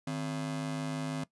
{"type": "ring-modulated tone", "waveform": "45% pulse", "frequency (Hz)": 207.7, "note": "G#3", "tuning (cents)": 0, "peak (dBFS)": -30, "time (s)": [0.07, 1.24], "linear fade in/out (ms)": 5, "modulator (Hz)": 53.1, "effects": ["noise-tail reverb RT60 0.1 s tail -18 dB re dry", "resampled to 24000 Hz"]}